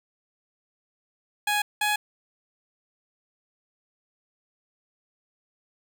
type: tone pair in turn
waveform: 15% pulse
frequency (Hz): 832 / 838.3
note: G#5 / G#5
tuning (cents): +3 / +16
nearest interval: unison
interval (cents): 13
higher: second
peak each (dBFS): -16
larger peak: neither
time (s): 1.47-1.62 / 1.81-1.96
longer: neither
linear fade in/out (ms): 5
effects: none